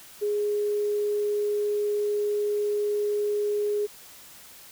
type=tone; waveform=sine; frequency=415.1 Hz; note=G#4; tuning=1 cent flat; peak=-23 dBFS; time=0.21-3.87 s; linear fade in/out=20 ms; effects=white hiss -48 dBFS RMS until 4.71 s